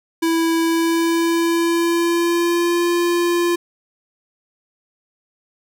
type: tone with pitch glide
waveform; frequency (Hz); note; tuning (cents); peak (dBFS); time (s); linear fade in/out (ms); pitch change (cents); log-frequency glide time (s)
square; 329.6 to 346.2; E4 to F4; 0 to -15; -16; 0.22-3.56; 10; +85; 0.59-2.9
effects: none